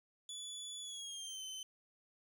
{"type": "tone with pitch glide", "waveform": "25% pulse", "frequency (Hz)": [3439, 3064], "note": ["A7", "G7"], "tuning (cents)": [-40, -40], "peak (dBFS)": -40, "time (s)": [0.29, 1.63], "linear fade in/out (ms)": 2, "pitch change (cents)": -200, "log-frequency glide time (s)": [0.81, 1.43], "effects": []}